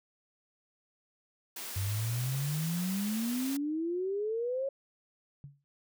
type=high-pass noise; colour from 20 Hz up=white; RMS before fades=-41 dBFS; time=1.56-3.57 s; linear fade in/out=5 ms; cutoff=180 Hz; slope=48 dB/octave
type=exponential sweep; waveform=sine; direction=up; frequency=94.4 to 554.4 Hz; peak=-30 dBFS; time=1.76-4.69 s; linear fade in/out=5 ms
type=tone with exponential decay; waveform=sine; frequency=141.4 Hz; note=C#3; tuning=35 cents sharp; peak=-40 dBFS; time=5.44-5.64 s; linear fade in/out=0 ms; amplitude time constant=43 ms
effects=none